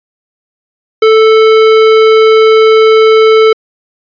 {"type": "tone with hard clipping", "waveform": "sine", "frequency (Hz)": 440, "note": "A4", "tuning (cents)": 0, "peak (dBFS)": -4, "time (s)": [1.02, 3.53], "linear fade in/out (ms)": 5, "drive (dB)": 16, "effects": ["resampled to 11025 Hz"]}